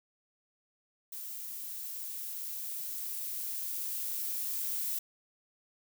violet noise with level ramp, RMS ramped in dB -42 to -34 dBFS, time 1.12-4.99 s, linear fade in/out 5 ms, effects none

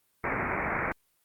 white low-pass noise, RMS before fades -30 dBFS, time 0.24-0.92 s, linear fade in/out 0 ms, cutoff 2300 Hz, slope 96 dB/octave, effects white hiss -71 dBFS RMS until 1.24 s + Opus 32 kbps

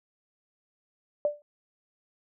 sine tone with exponential decay, 589 Hz, D5, 5 cents sharp, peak -19 dBFS, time 1.25-1.42 s, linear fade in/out 1 ms, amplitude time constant 35 ms, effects none

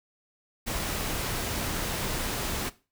pink noise, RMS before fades -31 dBFS, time 0.66-2.7 s, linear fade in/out 20 ms, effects noise-tail reverb RT60 0.3 s tail -17 dB re dry

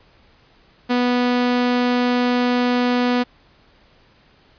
sawtooth tone, 246 Hz, B3, 7 cents flat, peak -12 dBFS, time 0.89-3.24 s, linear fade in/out 20 ms, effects pink hiss -54 dBFS RMS until 4.58 s + resampled to 11025 Hz

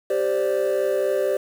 triangle chord, G suspended fourth, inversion none, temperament equal, 392 / 523.3 / 587.3 Hz, G4 / C5 / D5, 0 / 0 / 0 cents, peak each -21 dBFS, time 0.1-1.37 s, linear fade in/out 5 ms, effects tanh soft clip ceiling -12 dBFS + 7-bit

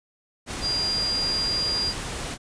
sine tone in noise, 4800 Hz, D8, 37 cents sharp, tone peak -23 dBFS, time 0.61-1.94 s, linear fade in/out 50 ms, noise pink, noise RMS -32 dBFS, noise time 0.46-2.38 s, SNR +6 dB, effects resampled to 22050 Hz

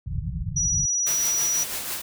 white low-pass noise, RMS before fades -29 dBFS, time 0.06-0.86 s, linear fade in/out 5 ms, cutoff 170 Hz, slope 96 dB/octave
sine tone, 5840 Hz, F#8, 24 cents flat, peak -21 dBFS, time 0.56-1.64 s, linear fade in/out 10 ms
white noise with tremolo, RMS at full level -29 dBFS, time 1.06-2.02 s, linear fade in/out 10 ms, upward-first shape sine, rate 6.1 Hz, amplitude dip 40%
effects none

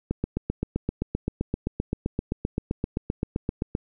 click train, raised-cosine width 3 ms, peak -12 dBFS, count 29, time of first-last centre 0.11-3.751 s, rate 7.69 Hz, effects none

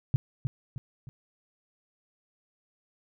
sine tone with echo, 129.4 Hz, C3, 19 cents flat, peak -18 dBFS, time 0.14-0.16 s, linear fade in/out 0 ms, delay 310 ms, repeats 3, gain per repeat -7 dB, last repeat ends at 1.09 s, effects none

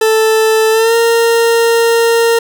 40% pulse tone with pitch glide, 440 to 462.4 Hz, A4 to A#4, 0 to -14 cents, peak -7 dBFS, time 0.01-2.39 s, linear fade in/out 5 ms, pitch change +86 cents, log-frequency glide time 0.71-0.95 s, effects none

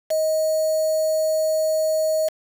sine tone with quantisation, 630 Hz, D#5, 21 cents sharp, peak -18 dBFS, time 0.1-2.29 s, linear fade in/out 10 ms, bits 5, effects none

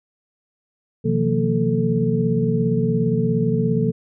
sine tone cluster, 126.5 / 161.6 / 178.8 / 230.8 / 439.1 Hz, B2 / E3 / F3 / A#3 / A4, +42 / -34 / +41 / -17 / -4 cents, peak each -23 dBFS, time 1.04-3.92 s, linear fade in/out 20 ms, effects none

